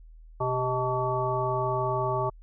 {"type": "harmonic tone with a mistuned harmonic", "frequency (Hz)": 126.1, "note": "B2", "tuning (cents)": 36, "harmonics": [1, 3, 5, 7, 9], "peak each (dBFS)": [-31, -31, -31, -31, -31], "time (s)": [0.4, 2.3], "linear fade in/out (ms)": 10, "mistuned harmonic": 3, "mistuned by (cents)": 57, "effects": ["added 40 Hz sine -46 dBFS peak until 2.42 s"]}